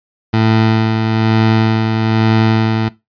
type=tone with tremolo; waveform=20% pulse; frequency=111.1 Hz; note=A2; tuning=17 cents sharp; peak=-4 dBFS; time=0.33-2.89 s; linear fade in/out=10 ms; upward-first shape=sine; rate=1.1 Hz; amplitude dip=40%; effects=noise-tail reverb RT60 0.2 s tail -18 dB re dry + resampled to 11025 Hz